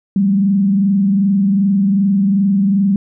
sine tone with frequency modulation, 197 Hz, G3, 9 cents sharp, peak -10 dBFS, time 0.16-2.96 s, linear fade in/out 2 ms, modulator 22.6 Hz, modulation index 0.51, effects none

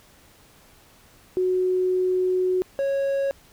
sine / triangle tone pair in turn, 368.3 / 550.7 Hz, F#4 / C#5, -8 / -11 cents, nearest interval perfect fifth, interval 697 cents, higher second, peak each -19 dBFS, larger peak neither, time 1.37-2.62 / 2.79-3.31 s, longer first, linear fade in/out 0 ms, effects pink hiss -54 dBFS RMS until 3.52 s

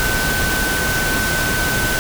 sine tone in noise, 1521 Hz, F#6, 47 cents sharp, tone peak -20 dBFS, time 0-1.99 s, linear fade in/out 0 ms, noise pink, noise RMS -20 dBFS, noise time 0-1.99 s, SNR -3 dB, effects none

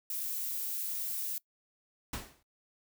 violet noise, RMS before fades -36 dBFS, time 0.1-1.38 s, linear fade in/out 2 ms
pink noise with exponential decay, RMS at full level -35 dBFS, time 2.13-2.43 s, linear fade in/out 5 ms, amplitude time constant 65 ms
effects noise-tail reverb RT60 0.1 s tail -22 dB re dry

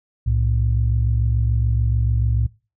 sine tone pair together, 65.1 / 112 Hz, C2 / A2, -8 / +31 cents, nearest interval major sixth, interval 939 cents, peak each -18 dBFS, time 0.26-2.47 s, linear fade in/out 10 ms, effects noise-tail reverb RT60 0.3 s tail -21 dB re dry + tanh soft clip ceiling -9 dBFS

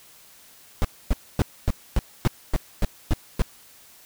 brown noise bursts, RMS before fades -18 dBFS, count 10, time 0.82-3.42 s, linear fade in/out 0 ms, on 26 ms, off 260 ms, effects white hiss -51 dBFS RMS until 4.05 s

